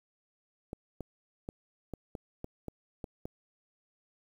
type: clicks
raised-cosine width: 2 ms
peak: -25 dBFS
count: 9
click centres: 0.731 / 1.007 / 1.489 / 1.937 / 2.152 / 2.444 / 2.683 / 3.042 / 3.255 s
effects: 9-bit